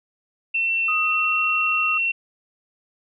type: tone with pitch glide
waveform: sine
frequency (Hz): 2698 to 2718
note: E7 to F7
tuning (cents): +40 to -48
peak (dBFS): -19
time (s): 0.54-2.12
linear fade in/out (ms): 10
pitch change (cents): +12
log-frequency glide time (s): 0.95-1.41
type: tone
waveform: sine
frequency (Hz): 1253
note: D#6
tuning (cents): +12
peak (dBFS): -24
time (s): 0.88-1.98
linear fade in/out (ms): 5
effects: none